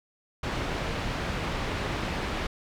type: low-pass noise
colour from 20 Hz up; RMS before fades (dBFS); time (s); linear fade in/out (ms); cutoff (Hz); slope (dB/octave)
pink; -31; 0.43-2.47; 5; 3300; 12
effects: none